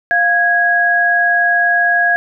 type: tone pair together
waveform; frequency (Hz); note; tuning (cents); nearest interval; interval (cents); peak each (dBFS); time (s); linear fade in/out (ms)
sine; 698.5 / 1654.6; F5 / G#6; 0 / -7; octave + minor third; 1493; -16 / -11; 0.11-2.16; 0
effects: none